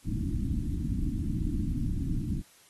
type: low-pass noise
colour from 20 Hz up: pink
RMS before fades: -30 dBFS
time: 0.04-2.43 s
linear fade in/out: 50 ms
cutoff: 320 Hz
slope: 96 dB/octave
effects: white hiss -59 dBFS RMS until 2.69 s + AAC 32 kbps